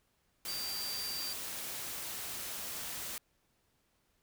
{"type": "tone in noise", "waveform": "sine", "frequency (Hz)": 4699, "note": "D8", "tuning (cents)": 0, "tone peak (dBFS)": -38, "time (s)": [0.48, 1.33], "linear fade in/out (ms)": 2, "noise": "white", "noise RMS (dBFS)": -41, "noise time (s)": [0.45, 3.18], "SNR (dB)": 0, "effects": ["pink hiss -75 dBFS RMS until 4.22 s"]}